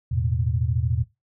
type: chord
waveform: sine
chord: E suspended fourth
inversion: none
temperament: equal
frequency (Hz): 82.41 / 110 / 123.47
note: E2 / A2 / B2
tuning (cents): 0 / 0 / 0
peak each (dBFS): -25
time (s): 0.11-1.04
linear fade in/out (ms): 10
effects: noise-tail reverb RT60 0.2 s tail -18 dB re dry